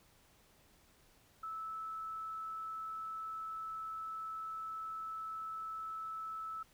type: tone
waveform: sine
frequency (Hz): 1309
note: E6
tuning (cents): -13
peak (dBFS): -40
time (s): 1.43-6.63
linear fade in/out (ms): 5
effects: pink hiss -67 dBFS RMS until 6.73 s